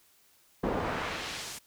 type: noise with band-pass filter sweep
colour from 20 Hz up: brown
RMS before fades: -34 dBFS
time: 0.63-1.59 s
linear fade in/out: 10 ms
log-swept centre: 520 to 9600 Hz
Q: 0.87
effects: white hiss -64 dBFS RMS until 1.66 s